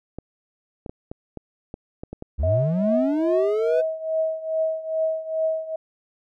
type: clicks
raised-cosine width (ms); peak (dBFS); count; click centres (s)
2; -20; 9; 0.186 / 0.862 / 0.895 / 1.115 / 1.373 / 1.741 / 2.035 / 2.13 / 2.224
type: linear sweep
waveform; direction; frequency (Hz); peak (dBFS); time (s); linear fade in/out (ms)
triangle; up; 60.6 to 510; -18; 2.38-3.82; 20
type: tone with tremolo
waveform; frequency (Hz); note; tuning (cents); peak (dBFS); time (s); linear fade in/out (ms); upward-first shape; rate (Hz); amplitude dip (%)
sine; 639; D#5; +46; -18; 2.43-5.76; 5; triangle; 2.4; 85
effects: none